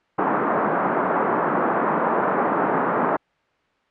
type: band-pass noise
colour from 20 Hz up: white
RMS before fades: -21 dBFS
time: 0.18-3.17 s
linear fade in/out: 10 ms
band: 180 to 1300 Hz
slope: 24 dB/octave
effects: white hiss -63 dBFS RMS until 3.9 s + low-pass 2000 Hz 12 dB/octave